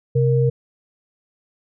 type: tone pair together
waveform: sine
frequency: 131.1 / 467.2 Hz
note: C3 / A#4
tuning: +4 / +4 cents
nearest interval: octave + minor seventh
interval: 2200 cents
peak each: -15 / -19 dBFS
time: 0.15-0.5 s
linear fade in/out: 10 ms
effects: none